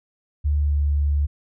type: tone with pitch glide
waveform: sine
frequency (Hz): 73.42 to 72.45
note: D2 to D2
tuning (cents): 0 to -23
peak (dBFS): -17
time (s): 0.44-1.27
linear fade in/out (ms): 20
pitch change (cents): -23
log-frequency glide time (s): 0.58-0.79
effects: none